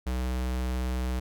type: tone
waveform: square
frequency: 63 Hz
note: B1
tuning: 35 cents sharp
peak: -28 dBFS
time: 0.06-1.2 s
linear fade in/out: 10 ms
effects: none